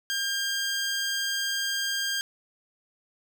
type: tone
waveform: 15% pulse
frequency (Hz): 1603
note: G6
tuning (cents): +38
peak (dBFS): -20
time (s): 0.1-2.21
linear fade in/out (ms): 0
effects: none